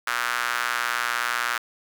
sawtooth tone with high-pass filter, 119.8 Hz, A#2, 48 cents sharp, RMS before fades -26 dBFS, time 0.07-1.58 s, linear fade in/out 5 ms, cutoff 1400 Hz, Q 3, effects none

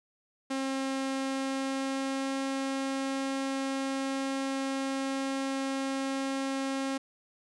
sawtooth tone with pitch glide, 268.2 to 270.1 Hz, C4 to C#4, +43 to -45 cents, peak -26 dBFS, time 0.5-6.98 s, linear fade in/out 10 ms, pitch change +12 cents, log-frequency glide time 1.1-2.42 s, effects resampled to 22050 Hz

